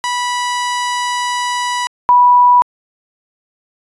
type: tone pair in turn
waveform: sawtooth / sine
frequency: 981 / 981 Hz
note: B5 / B5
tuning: -12 / -12 cents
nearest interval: unison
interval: 0 cents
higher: neither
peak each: -12 / -5 dBFS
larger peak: second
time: 0.04-1.87 / 2.09-2.62 s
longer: first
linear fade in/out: 0 ms
effects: resampled to 22050 Hz